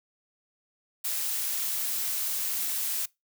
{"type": "noise", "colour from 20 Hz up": "blue", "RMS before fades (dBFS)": -30, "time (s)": [1.04, 3.06], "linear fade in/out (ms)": 10, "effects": ["noise-tail reverb RT60 0.2 s tail -23 dB re dry"]}